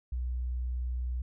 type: tone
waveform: sine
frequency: 61.74 Hz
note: B1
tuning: in tune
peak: -30 dBFS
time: 0.12-1.22 s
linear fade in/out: 5 ms
effects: none